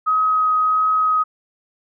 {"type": "tone with vibrato", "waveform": "sine", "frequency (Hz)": 1264, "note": "D#6", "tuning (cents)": 27, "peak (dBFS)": -14, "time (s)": [0.06, 1.24], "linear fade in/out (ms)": 20, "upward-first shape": "triangle", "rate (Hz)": 1.5, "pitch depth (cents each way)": 9, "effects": []}